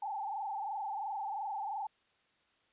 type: tone with frequency modulation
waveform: sine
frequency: 830.6 Hz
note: G#5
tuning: in tune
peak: -35 dBFS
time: 0.02-1.87 s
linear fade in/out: 5 ms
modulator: 22.9 Hz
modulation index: 2.4
effects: white hiss -72 dBFS RMS until 2.72 s + resampled to 8000 Hz